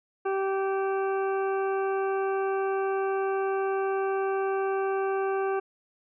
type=harmonic tone; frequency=388 Hz; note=G4; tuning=18 cents flat; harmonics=1 / 2 / 3 / 4 / 6 / 7; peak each=-26 / -32 / -36 / -38 / -48 / -49 dBFS; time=0.25-5.6 s; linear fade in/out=10 ms; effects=none